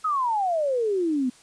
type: exponential sweep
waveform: sine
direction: down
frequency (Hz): 1305 to 243.2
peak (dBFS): -21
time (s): 0.04-1.3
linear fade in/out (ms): 10
effects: white hiss -53 dBFS RMS until 1.42 s + resampled to 22050 Hz